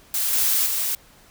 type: noise with level steps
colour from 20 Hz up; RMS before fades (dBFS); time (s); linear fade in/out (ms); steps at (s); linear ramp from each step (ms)
blue; -23 / -20 / -24; 0.14-0.95; 2; 0.33 / 0.66; 2
effects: pink hiss -52 dBFS RMS until 1.3 s